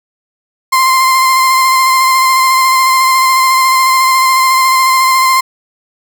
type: tone with vibrato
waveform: 35% pulse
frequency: 1046.5 Hz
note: C6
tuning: in tune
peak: -5 dBFS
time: 0.72-5.41 s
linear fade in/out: 10 ms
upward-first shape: square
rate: 14 Hz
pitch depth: 15 cents each way
effects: none